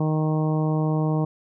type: harmonic tone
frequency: 155.4 Hz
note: D#3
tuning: 2 cents flat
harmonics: 1 / 2 / 3 / 4 / 5 / 6 / 7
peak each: -21 / -27 / -31 / -33 / -35 / -37 / -38 dBFS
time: 0-1.25 s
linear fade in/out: 5 ms
effects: none